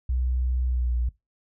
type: tone with pitch glide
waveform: sine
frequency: 62.7 to 60.18 Hz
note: B1 to B1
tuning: +27 to -44 cents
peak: -22 dBFS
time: 0.09-1.09 s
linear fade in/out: 5 ms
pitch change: -71 cents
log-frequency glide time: 0.67-0.95 s
effects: noise-tail reverb RT60 0.2 s tail -20 dB re dry